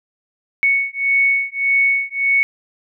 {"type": "beating tone pair", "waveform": "sine", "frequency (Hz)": [2217, 2218.7], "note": ["C#7", "C#7"], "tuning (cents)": [0, 1], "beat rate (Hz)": 1.7, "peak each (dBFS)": [-17, -17], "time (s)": [0.63, 2.43], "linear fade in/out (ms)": 0, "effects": []}